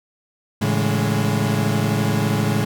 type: chord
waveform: 35% pulse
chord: A major seventh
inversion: none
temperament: equal with one note detuned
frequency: 110 / 141.26 / 164.81 / 207.7 Hz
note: A2 / C#3 / E3 / G#3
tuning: 0 / +33 / 0 / 0 cents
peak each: -20 / -22 / -24 / -21 dBFS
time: 0.61-2.65 s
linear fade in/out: 10 ms
effects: none